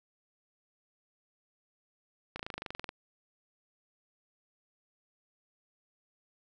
slowing click train, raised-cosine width 0.3 ms, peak -22 dBFS, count 14, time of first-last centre 2.36-2.891 s, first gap 34 ms, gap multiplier 1.03, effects none

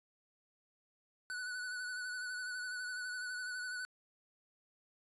square tone with vibrato, 1486 Hz, F#6, 7 cents sharp, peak -40 dBFS, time 1.3-3.85 s, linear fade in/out 0 ms, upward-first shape sine, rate 12 Hz, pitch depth 33 cents each way, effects resampled to 24000 Hz + 13-bit

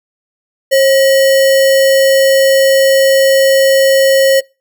sine tone with sample-and-hold, 540 Hz, C#5, 45 cents flat, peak -5 dBFS, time 0.71-4.41 s, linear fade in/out 20 ms, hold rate 2450 Hz, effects noise-tail reverb RT60 0.3 s tail -26 dB re dry

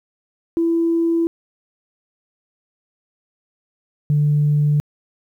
sine tone pair in turn, 333.6 / 147.7 Hz, E4 / D3, +21 / +10 cents, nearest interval octave + major second, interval 1411 cents, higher first, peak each -14 / -12 dBFS, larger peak second, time 0.57-1.27 / 4.1-4.8 s, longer neither, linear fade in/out 0 ms, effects tanh soft clip ceiling -9 dBFS + 9-bit

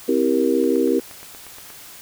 sine chord, C dominant seventh, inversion none, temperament just, 261.6 / 327 / 392.4 / 470.9 Hz, C4 / E4 / G4 / Bb4, 0 / -14 / +2 / +18 cents, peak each -21 dBFS, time 0.08-1 s, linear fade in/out 10 ms
click train, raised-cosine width 0.5 ms, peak -26 dBFS, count 10, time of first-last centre 0.64-1.703 s, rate 8.47 Hz
effects white hiss -41 dBFS RMS until 2.01 s

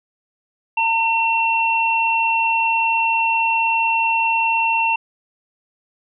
sine tone pair together, 909.4 / 2715 Hz, A#5 / F7, -43 / -50 cents, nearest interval octave + perfect fifth, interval 1893 cents, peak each -18 dBFS, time 0.77-4.96 s, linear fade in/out 5 ms, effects none

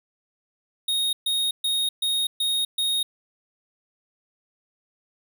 square tone bursts, 3729 Hz, A#7, in tune, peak -22 dBFS, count 6, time 0.88-3.03 s, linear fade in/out 5 ms, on 250 ms, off 130 ms, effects none

